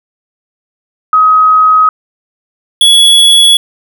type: tone pair in turn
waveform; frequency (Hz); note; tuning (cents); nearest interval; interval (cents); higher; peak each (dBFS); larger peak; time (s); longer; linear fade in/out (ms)
sine / square; 1265 / 3377; D#6 / G#7; +28 / +28; octave + perfect fourth; 1700; second; -3; neither; 1.13-1.89 / 2.81-3.57; neither; 2
effects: none